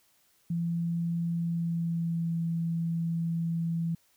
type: tone with pitch glide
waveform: sine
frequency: 169.1 to 166.58 Hz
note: E3 to E3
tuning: +44 to +18 cents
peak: -27 dBFS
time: 0.5-3.95 s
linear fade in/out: 5 ms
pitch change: -26 cents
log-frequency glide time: 1.28-2.39 s
effects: white hiss -67 dBFS RMS until 4.16 s